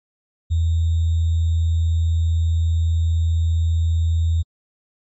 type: tone with sample-and-hold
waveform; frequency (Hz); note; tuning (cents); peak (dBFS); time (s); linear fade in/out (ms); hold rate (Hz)
sine; 82.4; E2; 0; -15; 0.5-4.43; 20; 3675
effects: MP3 32 kbps